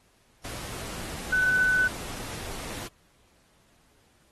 sine tone in noise, 1500 Hz, F#6, 23 cents sharp, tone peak -20 dBFS, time 1.32-1.88 s, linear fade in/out 10 ms, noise pink, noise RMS -38 dBFS, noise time 0.44-2.88 s, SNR +15 dB, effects pink hiss -64 dBFS RMS until 4.31 s + AAC 32 kbps

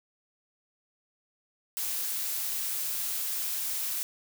blue noise, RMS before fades -32 dBFS, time 1.77-4.03 s, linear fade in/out 0 ms, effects none

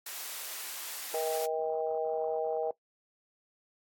white high-pass noise, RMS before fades -40 dBFS, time 0.06-1.46 s, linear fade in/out 5 ms, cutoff 580 Hz, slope 12 dB/octave
harmonic tone, 158.5 Hz, D#3, 32 cents sharp, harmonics 3 / 4 / 5, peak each -32 / -34 / -36 dBFS, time 1.14-2.71 s, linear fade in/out 2 ms
effects noise-tail reverb RT60 0.1 s tail -19 dB re dry + AAC 64 kbps

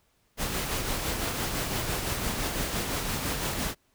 pink noise with tremolo, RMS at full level -29 dBFS, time 0.37-3.75 s, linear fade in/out 50 ms, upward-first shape sine, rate 5.9 Hz, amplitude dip 35%, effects pink hiss -69 dBFS RMS until 3.94 s

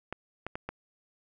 clicks, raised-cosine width 0.5 ms, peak -20 dBFS, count 4, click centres 0.126 / 0.466 / 0.555 / 0.69 s, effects none

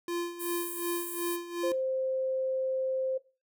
square tone with tremolo, 345.6 Hz, F4, 18 cents flat, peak -30 dBFS, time 0.08-1.72 s, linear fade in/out 2 ms, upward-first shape sine, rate 2.7 Hz, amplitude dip 75%
pink high-pass noise, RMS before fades -39 dBFS, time 0.39-1.37 s, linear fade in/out 20 ms, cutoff 8200 Hz, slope 48 dB/octave
sine tone, 524 Hz, C5, 2 cents sharp, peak -28 dBFS, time 1.63-3.18 s, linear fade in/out 10 ms
effects noise-tail reverb RT60 0.3 s tail -18 dB re dry

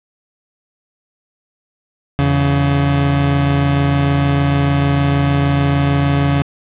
30% pulse tone pair together, 83.6 / 140.6 Hz, E2 / C#3, +25 / +25 cents, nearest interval major sixth, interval 900 cents, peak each -17 / -10 dBFS, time 2.19-6.42 s, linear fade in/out 0 ms, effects resampled to 8000 Hz + 7-bit

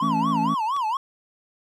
triangle tone with vibrato, 987.8 Hz, B5, in tune, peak -20 dBFS, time 0-0.97 s, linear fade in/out 2 ms, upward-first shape sine, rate 4.3 Hz, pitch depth 250 cents each way
triangle chord, A major, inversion second, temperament just, 165 / 220 / 275 Hz, E3 / A3 / C#4, +2 / 0 / -14 cents, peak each -26 / -24 / -25 dBFS, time 0.01-0.55 s, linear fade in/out 20 ms
click, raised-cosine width 0.2 ms, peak -23 dBFS, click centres 0.765 s
effects none

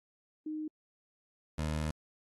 sine / 20% pulse tone pair in turn, 308.6 / 77.15 Hz, D#4 / D#2, -14 / -14 cents, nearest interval 2 octaves, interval 2400 cents, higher first, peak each -35 / -27 dBFS, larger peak second, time 0.46-0.68 / 1.58-1.91 s, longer second, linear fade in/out 5 ms, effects AAC 32 kbps

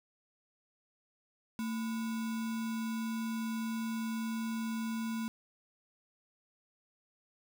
sine tone with sample-and-hold, 225.2 Hz, A3, 40 cents sharp, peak -33 dBFS, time 1.59-5.28 s, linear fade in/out 0 ms, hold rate 1225 Hz, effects none

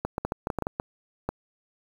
clicks, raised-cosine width 1 ms, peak -13 dBFS, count 11, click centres 0.05 / 0.181 / 0.25 / 0.321 / 0.471 / 0.502 / 0.587 / 0.623 / 0.669 / 0.799 / 1.29 s, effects 7-bit

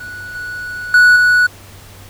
triangle tone with level steps, 1472 Hz, F#6, 9 cents flat, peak -25 / -21 / -3 / -6 dBFS, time 0-1.47 s, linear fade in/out 10 ms, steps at 0.35 / 0.94 / 1.16 s, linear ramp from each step 2 ms, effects added 96 Hz sine -40 dBFS peak until 2.09 s + pink hiss -40 dBFS RMS until 2.09 s

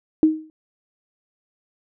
sine tone with exponential decay, 313.4 Hz, D#4, 13 cents sharp, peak -8 dBFS, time 0.23-0.5 s, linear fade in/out 1 ms, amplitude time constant 57 ms, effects none

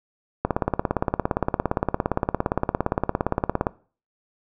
click train, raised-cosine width 1 ms, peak -6 dBFS, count 57, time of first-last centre 0.45-3.668 s, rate 17.4 Hz, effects noise-tail reverb RT60 0.4 s tail -20 dB re dry

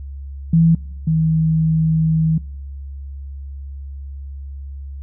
sine tone pair in turn, 164.81 / 159.84 Hz, E3 / D#3, 0 / +47 cents, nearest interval minor second, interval 53 cents, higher first, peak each -9 / -13 dBFS, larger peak first, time 0.53-0.75 / 1.07-2.38 s, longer second, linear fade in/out 5 ms, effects noise-tail reverb RT60 1.0 s tail -24 dB re dry + added 69 Hz sine -28 dBFS peak until 5.02 s

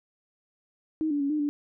sine tone with pitch steps, 314.2 / 289.4 / 280.2 / 302.7 / 291 Hz, D#4 / D4 / C#4 / D#4 / D4, +17 / -25 / +19 / -48 / -16 cents, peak -24 dBFS, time 1.01-1.49 s, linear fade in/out 0 ms, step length 96 ms, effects none

